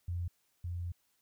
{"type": "tone pair in turn", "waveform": "sine", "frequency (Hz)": [87.31, 87.31], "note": ["F2", "F2"], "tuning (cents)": [0, 0], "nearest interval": "unison", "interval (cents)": 0, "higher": "neither", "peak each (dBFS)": [-33, -35], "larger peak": "first", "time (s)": [[0.08, 0.28], [0.64, 0.92]], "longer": "second", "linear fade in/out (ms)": 5, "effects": ["white hiss -75 dBFS RMS until 1.21 s"]}